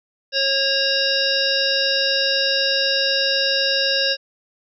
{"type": "harmonic tone with a mistuned harmonic", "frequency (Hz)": 544, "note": "C#5", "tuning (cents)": -33, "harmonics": [1, 3, 5, 7, 9, 10], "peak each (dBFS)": [-24, -24, -24, -24, -24, -24], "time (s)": [0.32, 4.17], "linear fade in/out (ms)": 50, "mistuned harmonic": 5, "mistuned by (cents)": 50, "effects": []}